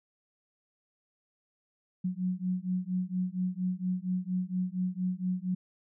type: beating tone pair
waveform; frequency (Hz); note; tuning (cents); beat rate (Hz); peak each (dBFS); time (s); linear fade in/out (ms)
sine; 181 / 185.3; F#3 / F#3; -38 / +3; 4.3; -32 / -32; 2.04-5.55; 10
effects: none